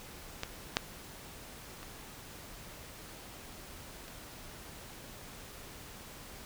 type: clicks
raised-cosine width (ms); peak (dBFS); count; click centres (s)
0.2; -17 / -9 / -29 / -30; 4; 0.434 / 0.769 / 1.83 / 4.081
effects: pink hiss -49 dBFS RMS until 6.45 s